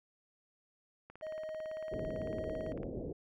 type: click train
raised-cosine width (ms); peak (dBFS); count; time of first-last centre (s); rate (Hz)
0.5; -36; 32; 1.1-2.832; 17.9
type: tone with pitch glide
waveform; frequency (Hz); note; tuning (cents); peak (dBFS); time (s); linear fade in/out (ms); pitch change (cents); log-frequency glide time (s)
triangle; 626 to 632.2; D#5 to D#5; +10 to +27; -37; 1.22-2.73; 10; +17; 1.35-2.49
type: low-pass noise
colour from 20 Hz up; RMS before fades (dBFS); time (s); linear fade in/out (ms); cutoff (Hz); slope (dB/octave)
white; -41; 1.91-3.13; 10; 570; 48
effects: none